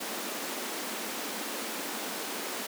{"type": "high-pass noise", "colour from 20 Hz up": "pink", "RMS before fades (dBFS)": -36, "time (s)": [0, 2.67], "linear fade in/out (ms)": 10, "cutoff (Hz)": 210, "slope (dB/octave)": 48, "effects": []}